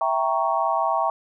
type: chord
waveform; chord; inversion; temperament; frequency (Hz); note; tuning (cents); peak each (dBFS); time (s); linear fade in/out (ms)
sine; E diminished seventh; none; equal; 659.3 / 784 / 932.3 / 1108.7; E5 / G5 / Bb5 / Db6; 0 / 0 / 0 / 0; -25; 0.01-1.1; 2
effects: none